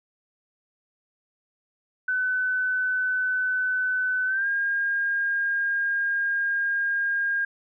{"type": "tone with pitch glide", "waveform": "sine", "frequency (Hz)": [1508, 1616.2], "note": ["F#6", "G#6"], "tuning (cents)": [32, -48], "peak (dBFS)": -22, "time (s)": [2.08, 7.45], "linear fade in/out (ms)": 5, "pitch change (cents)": 120, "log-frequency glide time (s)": [4.26, 4.47], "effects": []}